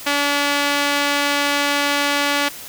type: tone with band-pass filter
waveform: sawtooth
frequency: 286.6 Hz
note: D4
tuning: 42 cents flat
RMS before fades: -19 dBFS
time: 0.06-2.49 s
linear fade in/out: 10 ms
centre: 2700 Hz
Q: 0.65
effects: white hiss -35 dBFS RMS until 2.68 s